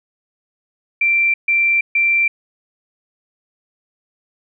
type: tone bursts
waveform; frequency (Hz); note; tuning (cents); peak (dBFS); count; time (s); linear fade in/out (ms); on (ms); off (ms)
sine; 2354; D7; +3; -12; 3; 1.01-2.28; 5; 330; 140
effects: none